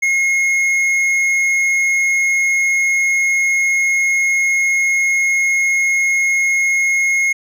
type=tone with hard clipping; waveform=sine; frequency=2157 Hz; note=C#7; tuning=48 cents flat; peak=-14 dBFS; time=0.02-7.33 s; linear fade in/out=10 ms; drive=6 dB; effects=none